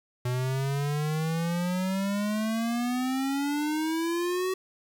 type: exponential sweep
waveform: square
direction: up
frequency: 122.9 to 378.2 Hz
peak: -27 dBFS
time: 0.25-4.54 s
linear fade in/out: 5 ms
effects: 9-bit